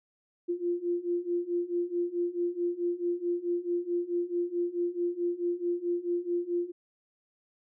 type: beating tone pair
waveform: sine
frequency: 346.3 / 350.9 Hz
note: F4 / F4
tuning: -15 / +8 cents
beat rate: 4.6 Hz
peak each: -32 / -30 dBFS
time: 0.48-6.72 s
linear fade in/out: 20 ms
effects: none